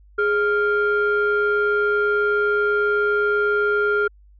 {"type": "tone pair together", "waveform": "sine", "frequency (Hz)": [415.3, 1396.9], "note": ["G#4", "F6"], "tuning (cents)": [0, 0], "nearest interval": "octave + major sixth", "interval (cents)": 2100, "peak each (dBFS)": -18, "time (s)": [0.18, 4.08], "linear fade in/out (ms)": 10, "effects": ["tanh soft clip ceiling -12 dBFS", "added 50 Hz sine -47 dBFS peak until 4.39 s"]}